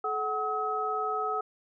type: tone cluster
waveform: sine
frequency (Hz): 429.7 / 747 / 1279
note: A4 / F#5 / D#6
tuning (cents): -41 / +16 / +47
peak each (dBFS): -34 / -33 / -30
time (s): 0.04-1.41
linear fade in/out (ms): 5
effects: none